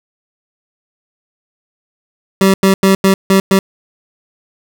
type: tone bursts at uneven times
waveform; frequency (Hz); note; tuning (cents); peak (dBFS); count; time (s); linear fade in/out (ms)
25% pulse; 192.8; G3; -28; -3; 6; 2.41-2.54 / 2.63-2.74 / 2.83-2.95 / 3.04-3.14 / 3.3-3.4 / 3.51-3.59; 2
effects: none